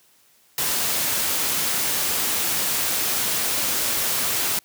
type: noise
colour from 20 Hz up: white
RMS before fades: -23 dBFS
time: 0.58-4.59 s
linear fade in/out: 2 ms
effects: white hiss -58 dBFS RMS until 4.64 s + high-pass 80 Hz 12 dB/octave